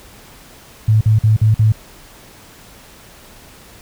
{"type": "tone bursts", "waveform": "sine", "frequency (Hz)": 108.8, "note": "A2", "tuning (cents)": -19, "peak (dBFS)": -8, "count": 5, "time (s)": [0.88, 1.722], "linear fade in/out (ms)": 5, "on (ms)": 130, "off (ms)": 48, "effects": ["pink hiss -42 dBFS RMS until 3.81 s"]}